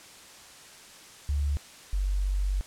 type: tone pair in turn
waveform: sine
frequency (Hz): 71.8 / 47.92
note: D2 / G1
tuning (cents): -39 / -39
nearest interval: perfect fifth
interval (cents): 700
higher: first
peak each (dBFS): -24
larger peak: neither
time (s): 1.29-1.57 / 1.93-2.61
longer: second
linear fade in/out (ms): 0
effects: white hiss -49 dBFS RMS until 2.66 s + low-pass 9000 Hz 12 dB/octave